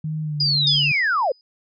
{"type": "tone with pitch glide", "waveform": "sine", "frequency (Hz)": [155.56, 144.31], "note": ["D#3", "D3"], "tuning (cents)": [0, -30], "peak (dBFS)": -23, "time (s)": [0.04, 0.92], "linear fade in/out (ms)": 5, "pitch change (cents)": -130, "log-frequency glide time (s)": [0.22, 0.45]}
{"type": "linear sweep", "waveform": "sine", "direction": "down", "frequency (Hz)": [4978, 466.2], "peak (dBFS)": -17, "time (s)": [0.4, 1.32], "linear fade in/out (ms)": 5}
{"type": "tone with exponential decay", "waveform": "sine", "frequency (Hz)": 4978, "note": "D#8", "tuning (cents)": 0, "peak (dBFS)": -16, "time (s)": [0.67, 1.41], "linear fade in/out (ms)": 1, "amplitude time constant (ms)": 160}
{"effects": []}